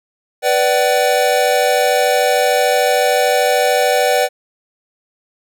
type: chord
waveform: square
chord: B minor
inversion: none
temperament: equal with one note detuned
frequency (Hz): 493.9 / 587.3 / 759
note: B4 / D5 / F#5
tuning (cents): 0 / 0 / +44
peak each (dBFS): -17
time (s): 0.42-4.29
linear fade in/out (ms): 50
effects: none